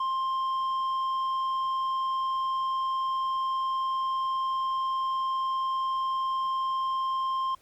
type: tone with tanh clipping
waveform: sine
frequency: 1055 Hz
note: C6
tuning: 14 cents sharp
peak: -27 dBFS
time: 0-7.55 s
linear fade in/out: 5 ms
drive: 5 dB
effects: pink hiss -62 dBFS RMS until 7.61 s + Opus 48 kbps